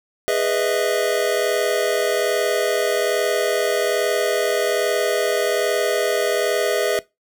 square chord, E major seventh, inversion first, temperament just, 412 / 494.4 / 618.1 / 659.3 Hz, G#4 / B4 / D#5 / E5, -14 / +2 / -12 / 0 cents, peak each -24 dBFS, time 0.28-6.99 s, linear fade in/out 0 ms, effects noise-tail reverb RT60 0.2 s tail -20 dB re dry

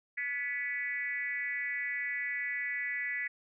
sine tone with frequency modulation, 1975.5 Hz, B6, in tune, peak -32 dBFS, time 0.17-3.28 s, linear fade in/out 10 ms, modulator 263 Hz, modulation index 0.94, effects none

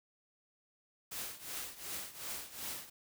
white noise with tremolo, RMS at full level -40 dBFS, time 1.11-2.9 s, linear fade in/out 10 ms, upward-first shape triangle, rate 2.7 Hz, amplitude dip 85%, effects none

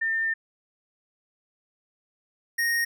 sine / square tone pair in turn, 1803 / 1861.2 Hz, A6 / A#6, +42 / -3 cents, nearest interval minor second, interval 55 cents, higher second, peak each -23 dBFS, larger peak neither, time 0.01-0.34 / 2.58-2.85 s, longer first, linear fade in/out 10 ms, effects none

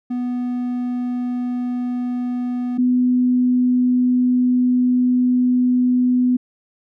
triangle / sine tone pair in turn, 246.6 / 249.5 Hz, B3 / B3, -2 / +18 cents, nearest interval unison, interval 20 cents, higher second, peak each -18 / -13 dBFS, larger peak second, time 0.1-2.78 / 2.78-6.37 s, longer second, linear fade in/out 10 ms, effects none

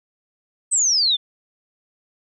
sine exponential sweep, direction down, 8372 to 3448 Hz, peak -15 dBFS, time 0.71-1.17 s, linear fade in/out 20 ms, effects none

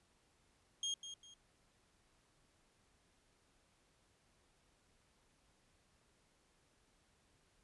30% pulse tone with echo, 3241 Hz, G#7, 43 cents flat, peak -34 dBFS, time 0.83-0.94 s, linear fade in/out 2 ms, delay 200 ms, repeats 2, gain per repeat -10 dB, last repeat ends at 1.34 s, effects pink hiss -74 dBFS RMS until 7.63 s + resampled to 24000 Hz

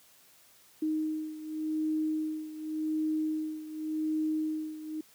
sine beating tone pair, 311.1 / 311.98 Hz, D#4 / D#4, 0 / +5 cents, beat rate 0.88 Hz, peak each -31 / -35 dBFS, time 0.82-5.01 s, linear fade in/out 5 ms, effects white hiss -60 dBFS RMS until 5.14 s + high-pass 60 Hz 12 dB/octave

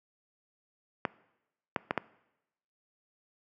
clicks, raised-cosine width 0.5 ms, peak -12 dBFS, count 4, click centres 1.052 / 1.762 / 1.909 / 1.977 s, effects noise-tail reverb RT60 0.9 s tail -21 dB re dry + high-pass 150 Hz 12 dB/octave

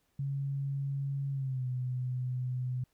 sine tone with pitch glide, 138.59 to 126.36 Hz, C#3 to B2, 0 to +40 cents, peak -31 dBFS, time 0.19-2.84 s, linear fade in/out 5 ms, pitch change -160 cents, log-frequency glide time 1.31-1.66 s, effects pink hiss -75 dBFS RMS until 2.93 s

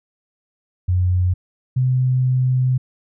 sine tone pair in turn, 90.6 / 128.13 Hz, F#2 / C3, -36 / -36 cents, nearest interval tritone, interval 600 cents, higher second, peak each -14 dBFS, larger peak neither, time 0.88-1.34 / 1.76-2.78 s, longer second, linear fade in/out 10 ms, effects none

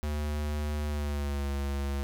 square tone with pitch glide, 74.5 to 69.91 Hz, D2 to C#2, +25 to +15 cents, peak -30 dBFS, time 0.03-2.03 s, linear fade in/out 0 ms, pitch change -110 cents, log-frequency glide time 0.85-1.5 s, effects none

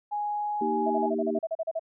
sine tone with pitch glide, 830.6 to 835.9 Hz, G#5 to G#5, 0 to +11 cents, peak -27 dBFS, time 0.11-1.1 s, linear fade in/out 20 ms, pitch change +11 cents, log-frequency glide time 0.22-0.64 s
sine chord, Eb major, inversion second, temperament equal, 233.1 / 311.1 / 392 Hz, Bb3 / Eb4 / G4, 0 / 0 / 0 cents, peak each -31 / -32 / -29 dBFS, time 0.61-1.39 s, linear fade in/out 5 ms
sine tone bursts, 652 Hz, E5, 19 cents flat, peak -26 dBFS, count 12, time 0.86-1.795 s, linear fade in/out 10 ms, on 44 ms, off 37 ms
effects none

